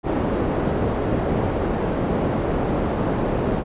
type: low-pass noise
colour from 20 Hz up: white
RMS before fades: -22 dBFS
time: 0.03-3.64 s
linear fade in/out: 50 ms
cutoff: 480 Hz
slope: 12 dB/octave
effects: resampled to 8000 Hz